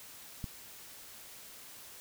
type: click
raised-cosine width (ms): 5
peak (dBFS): -25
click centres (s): 0.442
effects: white hiss -51 dBFS RMS until 2 s